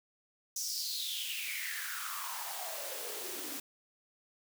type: noise with high-pass filter sweep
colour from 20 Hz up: white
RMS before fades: -39 dBFS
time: 0.56-3.6 s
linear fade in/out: 5 ms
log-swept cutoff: 6100 to 260 Hz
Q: 6.4
effects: none